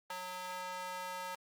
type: tone with high-pass filter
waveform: square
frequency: 182.6 Hz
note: F#3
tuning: 23 cents flat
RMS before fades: -42 dBFS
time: 0.1-1.35 s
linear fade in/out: 2 ms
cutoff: 870 Hz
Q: 1.8
effects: Opus 24 kbps